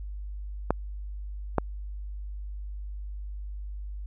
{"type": "clicks", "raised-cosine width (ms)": 1, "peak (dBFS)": -8, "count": 2, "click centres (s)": [0.706, 1.583], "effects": ["added 50 Hz sine -34 dBFS peak until 4.06 s"]}